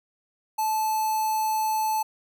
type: tone with notch filter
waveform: square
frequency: 870 Hz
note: A5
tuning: 20 cents flat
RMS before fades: -25 dBFS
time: 0.58-2.03 s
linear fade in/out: 10 ms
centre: 3100 Hz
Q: 0.86
effects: none